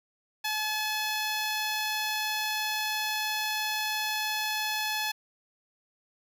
10% pulse tone, 857 Hz, A5, 46 cents flat, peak -20 dBFS, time 0.44-5.12 s, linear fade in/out 10 ms, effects none

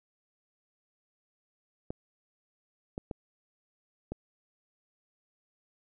clicks, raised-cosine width 2 ms, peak -22 dBFS, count 4, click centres 1.905 / 2.979 / 3.112 / 4.12 s, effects none

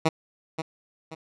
10% pulse tone with echo, 160 Hz, D#3, 49 cents sharp, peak -10 dBFS, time 0.05-0.09 s, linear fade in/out 10 ms, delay 530 ms, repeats 2, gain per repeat -9 dB, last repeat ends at 1.15 s, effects low-pass 6000 Hz 12 dB/octave

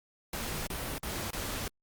pink noise with dropouts, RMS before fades -36 dBFS, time 0.33-1.68 s, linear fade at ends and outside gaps 2 ms, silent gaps 0.669-0.701 / 0.982-1.03 / 1.306-1.331 s, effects Opus 48 kbps

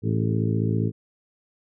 harmonic tone with a mistuned harmonic, 55 Hz, A1, in tune, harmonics 2 / 3 / 4 / 5 / 6 / 7 / 8, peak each -23 / -27 / -29 / -31 / -33 / -34 / -35 dBFS, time 0.02-0.92 s, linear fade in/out 50 ms, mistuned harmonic 7, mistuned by +52 cents, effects none

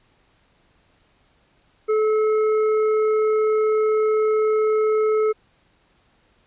triangle tone with hard clipping, 432.1 Hz, A4, 31 cents flat, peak -18 dBFS, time 1.88-5.33 s, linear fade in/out 20 ms, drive 11 dB, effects pink hiss -61 dBFS RMS until 6.46 s + resampled to 8000 Hz

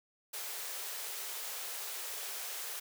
white high-pass noise, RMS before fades -41 dBFS, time 0.33-2.8 s, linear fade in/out 10 ms, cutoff 380 Hz, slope 96 dB/octave, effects none

